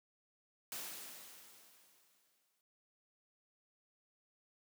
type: noise with exponential decay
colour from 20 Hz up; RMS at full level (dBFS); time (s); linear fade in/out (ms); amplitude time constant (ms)
white; -43; 0.72-2.61; 1; 410
effects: high-pass 150 Hz 12 dB/octave